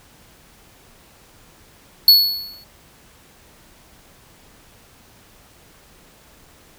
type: tone with exponential decay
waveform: square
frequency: 4400 Hz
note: C#8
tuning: 14 cents flat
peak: -5 dBFS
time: 2.08-2.64 s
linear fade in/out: 2 ms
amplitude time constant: 120 ms
effects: pink hiss -50 dBFS RMS until 6.78 s